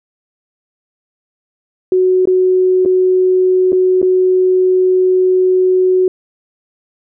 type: tone with dropouts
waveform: sine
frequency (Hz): 370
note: F#4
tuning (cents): 0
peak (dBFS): -8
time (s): 1.92-6.08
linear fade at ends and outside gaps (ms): 2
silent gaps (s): 2.255-2.273 / 2.851-2.858 / 3.721-3.728 / 4.017-4.027
effects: none